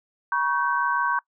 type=tone cluster; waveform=sine; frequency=962 / 1108 / 1541 Hz; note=B5 / C#6 / G6; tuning=-46 / -1 / -30 cents; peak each=-25 dBFS; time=0.32-1.19 s; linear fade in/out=2 ms; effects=noise-tail reverb RT60 0.1 s tail -24 dB re dry